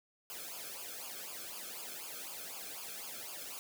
white noise with flanger, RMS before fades -45 dBFS, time 0.3-3.59 s, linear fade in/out 0 ms, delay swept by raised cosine 0.51 to 1.07 ms, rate 4 Hz, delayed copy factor -0.9, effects none

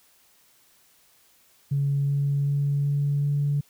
sine tone with pitch steps, 140.6 / 141.41 / 142.23 / 143.06 / 143.89 Hz, C#3 / C#3 / C#3 / D3 / D3, +25 / +35 / +45 / -45 / -35 cents, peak -20 dBFS, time 1.71-3.61 s, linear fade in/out 10 ms, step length 380 ms, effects tanh soft clip ceiling -16 dBFS + white hiss -60 dBFS RMS until 3.69 s

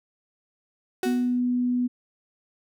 35% pulse tone with exponential decay, 371.1 Hz, F#4, 5 cents sharp, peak -21 dBFS, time 1.03-1.4 s, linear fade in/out 2 ms, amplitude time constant 80 ms
sine tone, 246.9 Hz, B3, in tune, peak -21 dBFS, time 1.05-1.88 s, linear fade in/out 20 ms
effects none

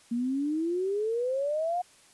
sine exponential sweep, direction up, 231.1 to 729 Hz, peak -26 dBFS, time 0.11-1.82 s, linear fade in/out 10 ms, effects white hiss -58 dBFS RMS until 2.13 s + resampled to 24000 Hz

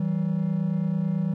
triangle tone pair together, 161.6 / 190.7 Hz, E3 / G3, -34 / -47 cents, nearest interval minor third, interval 287 cents, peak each -23 / -23 dBFS, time 0-1.34 s, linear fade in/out 5 ms, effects tanh soft clip ceiling -14 dBFS

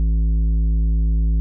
triangle tone with tanh clipping, 54.3 Hz, A1, 22 cents flat, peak -16 dBFS, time 0-1.4 s, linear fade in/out 0 ms, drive 13 dB, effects none

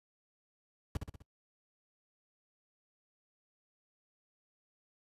brown noise with echo, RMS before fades -34 dBFS, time 0.95-0.97 s, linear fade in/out 2 ms, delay 63 ms, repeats 4, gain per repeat -5 dB, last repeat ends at 1.222 s, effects noise-tail reverb RT60 0.1 s tail -24 dB re dry + resampled to 32000 Hz

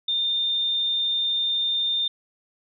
sine tone, 3616 Hz, A7, 47 cents sharp, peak -21 dBFS, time 0.08-2.08 s, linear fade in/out 5 ms, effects none

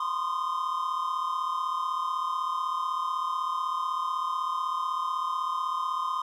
triangle tone cluster, 1024 / 1060 / 1228 Hz, C6 / C6 / D#6, -38 / +22 / -23 cents, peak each -30 dBFS, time 0-6.22 s, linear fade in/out 5 ms, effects none

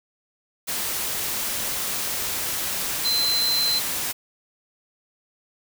sine tone in noise, 4079 Hz, C8, 45 cents flat, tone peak -20 dBFS, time 3.04-3.8 s, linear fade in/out 20 ms, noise white, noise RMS -27 dBFS, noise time 0.67-4.13 s, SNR +4 dB, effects none

